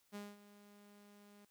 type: tone with ADSR envelope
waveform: sawtooth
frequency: 204.8 Hz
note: G#3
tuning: 24 cents flat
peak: -40 dBFS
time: 0.12-1.45 s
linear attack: 33 ms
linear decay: 210 ms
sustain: -16 dB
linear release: 3 ms
effects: white hiss -75 dBFS RMS until 1.5 s